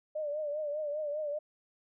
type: tone with vibrato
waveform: sine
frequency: 598 Hz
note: D5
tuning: 31 cents sharp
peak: -32 dBFS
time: 0.15-1.39 s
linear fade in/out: 10 ms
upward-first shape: triangle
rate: 5 Hz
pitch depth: 83 cents each way
effects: none